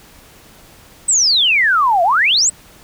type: exponential two-way sweep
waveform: sine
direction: down then up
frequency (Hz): 8340 to 661 to 8340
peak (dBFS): -10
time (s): 1.08-2.5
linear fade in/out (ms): 10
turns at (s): 2.03
effects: pink hiss -44 dBFS RMS until 2.83 s